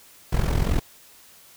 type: noise with amplitude modulation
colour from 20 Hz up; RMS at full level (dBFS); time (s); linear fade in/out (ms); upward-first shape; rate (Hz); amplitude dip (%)
brown; -18; 0.32-0.8; 10; sine; 43.4; 75
effects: white hiss -51 dBFS RMS until 1.56 s